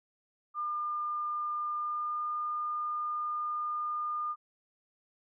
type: tone with pitch glide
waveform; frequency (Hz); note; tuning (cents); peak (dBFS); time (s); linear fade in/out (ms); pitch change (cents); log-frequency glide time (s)
sine; 1204 to 1212.4; D6 to D#6; +43 to -45; -31; 0.54-4.36; 50; +12; 1.75-2.25
effects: none